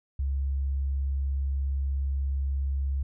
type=tone; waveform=sine; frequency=68.4 Hz; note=C#2; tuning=23 cents flat; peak=-25 dBFS; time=0.19-3.03 s; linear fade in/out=5 ms; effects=none